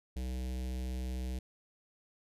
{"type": "tone with notch filter", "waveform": "square", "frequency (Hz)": 63.2, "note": "B1", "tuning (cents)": 41, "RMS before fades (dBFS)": -37, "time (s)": [0.16, 1.39], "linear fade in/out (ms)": 5, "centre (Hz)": 1200, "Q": 0.62, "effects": ["resampled to 32000 Hz"]}